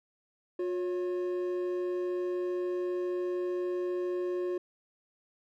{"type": "tone pair together", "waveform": "triangle", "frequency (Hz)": [358.5, 554.4], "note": ["F4", "C#5"], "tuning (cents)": [45, 0], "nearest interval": "minor sixth", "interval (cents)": 755, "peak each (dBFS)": [-28, -39], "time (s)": [0.59, 4.58], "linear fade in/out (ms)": 5, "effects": []}